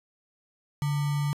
sine tone with sample-and-hold, 144.6 Hz, D3, 27 cents flat, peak -24 dBFS, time 0.82-1.33 s, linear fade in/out 0 ms, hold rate 1050 Hz, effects resampled to 32000 Hz

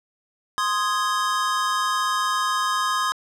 square chord, Ab major, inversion first, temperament equal, 1046.5 / 1244.5 / 1661.2 Hz, C6 / Eb6 / Ab6, 0 / 0 / 0 cents, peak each -25 / -25 / -29 dBFS, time 0.58-3.12 s, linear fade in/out 0 ms, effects low-pass 9000 Hz 12 dB/octave

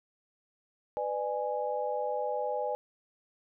sine chord, G# diminished, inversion first, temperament just, 498.4 / 598 / 830.6 Hz, B4 / D5 / G#5, +16 / +31 / 0 cents, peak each -34 dBFS, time 0.97-2.75 s, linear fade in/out 0 ms, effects none

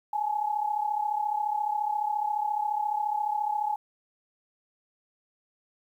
sine tone pair together, 835 / 869.4 Hz, G#5 / A5, +9 / -21 cents, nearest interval minor second, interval 70 cents, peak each -27 / -31 dBFS, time 0.13-3.76 s, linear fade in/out 5 ms, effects 10-bit

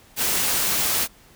white noise, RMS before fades -22 dBFS, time 0.16-1.08 s, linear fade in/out 50 ms, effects pink hiss -52 dBFS RMS until 1.35 s

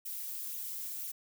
violet noise with flanger, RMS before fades -40 dBFS, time 0.05-1.12 s, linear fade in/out 10 ms, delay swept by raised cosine 0.3 to 5.8 ms, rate 2 Hz, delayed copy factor +0.85, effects none

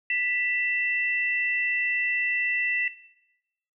sine tone pair together, 1975.5 / 2678 Hz, B6 / E7, 0 / +27 cents, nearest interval perfect fourth, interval 527 cents, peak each -26 dBFS, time 0.1-2.88 s, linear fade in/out 2 ms, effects noise-tail reverb RT60 0.9 s tail -17 dB re dry

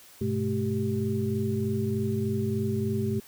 sine tone cluster, 101.7 / 125 / 215.4 / 388.8 Hz, G#2 / B2 / A3 / G4, -36 / +21 / -37 / -14 cents, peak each -31 / -32 / -29 / -31 dBFS, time 0.21-3.2 s, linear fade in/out 5 ms, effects white hiss -52 dBFS RMS until 3.27 s

